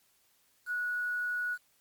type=tone with quantisation; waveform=sine; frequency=1464 Hz; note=F#6; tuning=19 cents flat; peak=-30 dBFS; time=0.66-1.58 s; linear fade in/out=50 ms; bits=9; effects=white hiss -69 dBFS RMS until 1.8 s + MP3 96 kbps